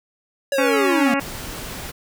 square linear sweep, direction down, 568 to 225.4 Hz, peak -19 dBFS, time 0.52-1.14 s, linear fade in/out 2 ms
harmonic tone, 277.2 Hz, C#4, in tune, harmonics 1 / 2 / 3 / 4 / 5 / 6 / 7 / 8 / 9 / 10, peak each -22 / -25 / -27 / -28 / -29 / -30 / -30 / -31 / -32 / -32 dBFS, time 0.58-1.2 s, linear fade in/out 5 ms
pink noise, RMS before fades -32 dBFS, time 1.19-1.92 s, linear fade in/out 20 ms
effects none

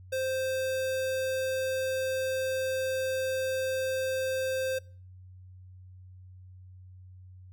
square tone, 523.3 Hz, C5, in tune, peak -29 dBFS, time 0.12-4.79 s, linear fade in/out 10 ms, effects noise-tail reverb RT60 0.4 s tail -23 dB re dry + added 92 Hz sine -47 dBFS peak until 7.52 s

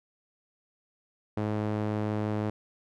sawtooth tone with band-pass filter, 106.2 Hz, G#2, 39 cents sharp, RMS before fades -30 dBFS, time 1.37-2.5 s, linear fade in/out 5 ms, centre 380 Hz, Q 0.54, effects none

